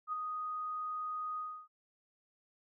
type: tone with ADSR envelope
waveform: sine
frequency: 1244.5 Hz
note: D#6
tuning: in tune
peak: -32 dBFS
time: 0.07-1.68 s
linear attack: 56 ms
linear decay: 13 ms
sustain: -4 dB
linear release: 300 ms
effects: none